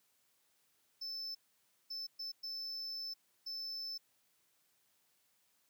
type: tone bursts at uneven times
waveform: triangle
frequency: 5274 Hz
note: E8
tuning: in tune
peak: -39 dBFS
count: 5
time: 1.01-1.35 / 1.9-2.07 / 2.19-2.32 / 2.43-3.14 / 3.46-3.98 s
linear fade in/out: 10 ms
effects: white hiss -75 dBFS RMS until 5.69 s + high-pass 80 Hz 12 dB/octave